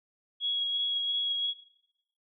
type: tone with vibrato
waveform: sine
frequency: 3322 Hz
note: G#7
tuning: in tune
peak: -27 dBFS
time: 0.4-1.54 s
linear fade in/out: 50 ms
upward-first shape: sine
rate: 2.9 Hz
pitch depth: 9 cents each way
effects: noise-tail reverb RT60 0.8 s tail -17 dB re dry